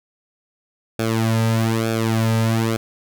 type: tone with flanger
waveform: sawtooth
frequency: 112.7 Hz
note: A2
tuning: 42 cents sharp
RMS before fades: -19 dBFS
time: 0.99-2.77 s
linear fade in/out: 5 ms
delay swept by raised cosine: 1 to 2.8 ms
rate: 1.1 Hz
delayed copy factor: -0.9
effects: none